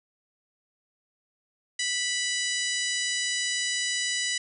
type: harmonic tone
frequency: 986 Hz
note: B5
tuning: 3 cents flat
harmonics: 2 / 3 / 4 / 5 / 6 / 7 / 8 / 9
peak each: -31 / -33 / -34 / -35 / -36 / -36 / -37 / -38 dBFS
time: 1.79-4.38 s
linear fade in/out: 5 ms
effects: none